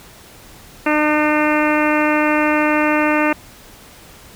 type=harmonic tone; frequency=302.2 Hz; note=D4; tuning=50 cents sharp; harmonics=1 / 2 / 3 / 4 / 5 / 6 / 7 / 8 / 9; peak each=-17 / -20 / -22 / -23 / -24 / -25 / -25 / -26 / -27 dBFS; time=0.86-3.33 s; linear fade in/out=5 ms; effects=pink hiss -42 dBFS RMS until 4.35 s